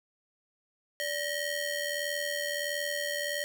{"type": "ring-modulated tone", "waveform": "sawtooth", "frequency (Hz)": 1244.5, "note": "D#6", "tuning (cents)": 0, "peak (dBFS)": -24, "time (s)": [1, 3.44], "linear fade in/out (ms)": 0, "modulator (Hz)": 663, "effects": []}